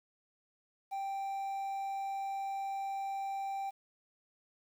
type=tone; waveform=triangle; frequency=784 Hz; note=G5; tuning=in tune; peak=-33 dBFS; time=0.91-3.71 s; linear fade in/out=20 ms; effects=10-bit